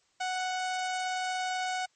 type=tone; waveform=sawtooth; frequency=740 Hz; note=F#5; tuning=in tune; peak=-26 dBFS; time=0.2-1.86 s; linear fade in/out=10 ms; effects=white hiss -70 dBFS RMS until 1.95 s + MP3 32 kbps